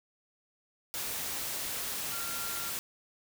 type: tone in noise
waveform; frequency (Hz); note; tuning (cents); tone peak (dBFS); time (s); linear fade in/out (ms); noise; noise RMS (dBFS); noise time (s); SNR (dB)
sine; 1383; F6; -17; -42; 2.12-2.7; 0; white; -36; 0.94-2.79; -9
effects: none